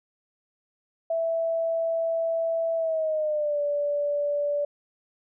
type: tone with pitch glide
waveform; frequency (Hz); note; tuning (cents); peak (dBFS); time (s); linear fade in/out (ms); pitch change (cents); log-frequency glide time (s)
sine; 659.3 to 580.6; E5 to D5; 0 to -20; -23; 1.1-4.65; 5; -220; 2.76-3.61
effects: none